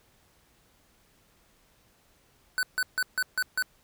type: tone bursts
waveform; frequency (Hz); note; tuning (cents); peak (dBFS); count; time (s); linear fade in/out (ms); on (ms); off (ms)
square; 1500; F#6; +23; -25; 6; 2.58-3.624; 0; 49; 150
effects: pink hiss -64 dBFS RMS until 3.83 s